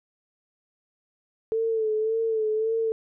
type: tone with vibrato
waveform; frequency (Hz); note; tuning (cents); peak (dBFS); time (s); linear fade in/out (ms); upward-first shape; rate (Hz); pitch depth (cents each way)
sine; 441.7; A4; +7; -22; 1.52-2.92; 0; sine; 1.8; 45
effects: none